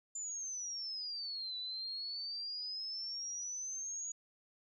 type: exponential two-way sweep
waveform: sine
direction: down then up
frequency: 7170 to 3951 to 6780 Hz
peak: -39 dBFS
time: 0.15-4.12 s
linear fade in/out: 5 ms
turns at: 1.57 s
effects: none